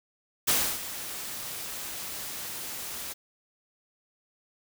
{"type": "noise with ADSR envelope", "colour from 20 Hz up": "white", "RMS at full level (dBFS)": -23, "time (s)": [0.47, 3.14], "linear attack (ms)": 15, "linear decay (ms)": 300, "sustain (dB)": -14, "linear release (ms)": 21, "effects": []}